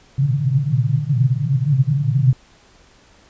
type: band-pass noise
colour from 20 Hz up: pink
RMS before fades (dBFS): -17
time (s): 0.18-2.33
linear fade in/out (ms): 2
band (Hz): 120 to 150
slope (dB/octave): 96
effects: pink hiss -51 dBFS RMS until 3.29 s + resampled to 16000 Hz